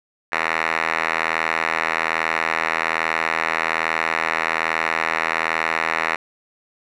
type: tone with band-pass filter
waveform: 5% pulse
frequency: 81.2 Hz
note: E2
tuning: 26 cents flat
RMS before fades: -22 dBFS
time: 0.32-6.16 s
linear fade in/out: 5 ms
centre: 1700 Hz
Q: 6.5
effects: none

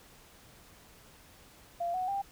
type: tone with pitch steps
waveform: sine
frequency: 690 / 739.5 / 792.6 Hz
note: F5 / F#5 / G5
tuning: -21 / -1 / +19 cents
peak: -30 dBFS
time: 1.8-2.22 s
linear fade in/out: 10 ms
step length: 140 ms
effects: pink hiss -57 dBFS RMS until 2.31 s

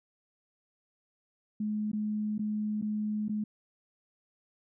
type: tone with dropouts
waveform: sine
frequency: 212 Hz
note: G#3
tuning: 36 cents sharp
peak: -29 dBFS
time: 1.6-3.44 s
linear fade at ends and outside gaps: 5 ms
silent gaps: 1.917-1.931 / 2.381-2.392 / 2.815-2.823 / 3.283-3.293 s
effects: none

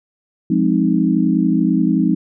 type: chord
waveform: sine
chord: F minor seventh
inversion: none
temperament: equal with one note detuned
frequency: 176.44 / 207.7 / 261.6 / 311.1 Hz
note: F3 / Ab3 / C4 / Eb4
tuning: +18 / 0 / 0 / 0 cents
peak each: -18 dBFS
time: 0.5-2.15 s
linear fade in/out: 5 ms
effects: none

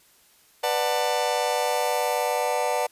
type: chord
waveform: 40% pulse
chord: B minor seventh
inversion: none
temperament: just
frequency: 493.9 / 592.7 / 740.8 / 889 Hz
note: B4 / D5 / F#5 / A5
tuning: 0 / +16 / +2 / +18 cents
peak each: -27 dBFS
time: 0.63-2.87 s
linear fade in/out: 10 ms
effects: white hiss -58 dBFS RMS until 2.91 s + resampled to 32000 Hz

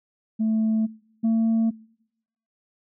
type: tone pair in turn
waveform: sine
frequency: 220 / 225.4 Hz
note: A3 / A3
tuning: 0 / +42 cents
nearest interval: unison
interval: 42 cents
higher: second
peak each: -18 / -15 dBFS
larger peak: second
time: 0.39-0.87 / 1.23-1.71 s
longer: neither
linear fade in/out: 20 ms
effects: noise-tail reverb RT60 0.8 s tail -25 dB re dry + tanh soft clip ceiling -17 dBFS

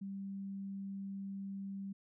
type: tone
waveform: sine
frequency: 196.1 Hz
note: G3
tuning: 1 cent sharp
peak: -40 dBFS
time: 0.01-1.93 s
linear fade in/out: 10 ms
effects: none

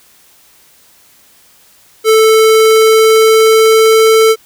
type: tone with pitch glide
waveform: square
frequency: 440 to 443.1 Hz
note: A4 to A4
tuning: 0 to +12 cents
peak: -5 dBFS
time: 2.04-4.36 s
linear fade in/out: 50 ms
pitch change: +12 cents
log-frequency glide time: 2.22-4.11 s
effects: white hiss -46 dBFS RMS until 4.45 s

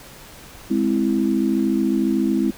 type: chord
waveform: sine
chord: Ab augmented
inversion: none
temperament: equal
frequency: 207.7 / 261.6 / 329.6 Hz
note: Ab3 / C4 / E4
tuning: 0 / 0 / 0 cents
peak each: -21 dBFS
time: 0.7-2.51 s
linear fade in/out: 10 ms
effects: pink hiss -42 dBFS RMS until 2.57 s

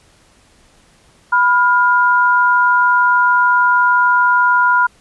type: tone pair together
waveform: sine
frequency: 987.8 / 1414.4 Hz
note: B5 / F6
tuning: 0 / +22 cents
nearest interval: tritone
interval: 622 cents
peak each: -12 dBFS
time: 1.32-4.87 s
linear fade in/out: 10 ms
effects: pink hiss -51 dBFS RMS until 5 s + resampled to 24000 Hz

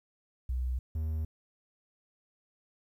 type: tone pair in turn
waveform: sine / triangle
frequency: 62.8 / 78.69 Hz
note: B1 / D#2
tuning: +30 / +20 cents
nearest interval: major third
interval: 390 cents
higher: second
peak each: -29 / -28 dBFS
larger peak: second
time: 0.49-0.79 / 0.95-1.25 s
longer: neither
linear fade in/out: 5 ms
effects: 11-bit

